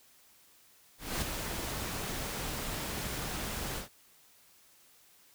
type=noise with ADSR envelope; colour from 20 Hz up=pink; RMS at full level=-32 dBFS; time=0.98-3.89 s; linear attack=240 ms; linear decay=5 ms; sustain=-5 dB; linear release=130 ms; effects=white hiss -62 dBFS RMS until 5.34 s